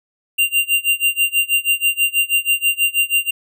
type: tone with tremolo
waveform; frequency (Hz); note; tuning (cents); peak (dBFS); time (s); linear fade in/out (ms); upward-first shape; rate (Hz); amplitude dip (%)
square; 2781; F7; -8; -12; 0.38-3.31; 10; sine; 6.2; 95
effects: none